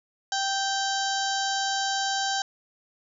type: harmonic tone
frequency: 782 Hz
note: G5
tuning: 4 cents flat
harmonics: 1 / 2 / 4 / 5 / 6 / 7 / 8 / 9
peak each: -28 / -31 / -34 / -35 / -36 / -36 / -37 / -38 dBFS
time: 0.32-2.42 s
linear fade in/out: 2 ms
effects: none